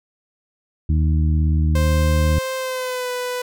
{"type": "harmonic tone", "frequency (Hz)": 77.78, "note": "D#2", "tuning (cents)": 0, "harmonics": [1, 2, 3, 4], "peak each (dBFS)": [-15, -22, -29, -31], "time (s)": [0.89, 2.39], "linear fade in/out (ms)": 5}
{"type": "tone with pitch glide", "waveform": "sawtooth", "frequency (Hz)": [523, 496.5], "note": ["C5", "B4"], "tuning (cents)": [-1, 9], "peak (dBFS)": -19, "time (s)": [1.75, 3.42], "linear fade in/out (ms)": 5, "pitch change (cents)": -90, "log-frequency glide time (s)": [2.56, 3.1]}
{"effects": []}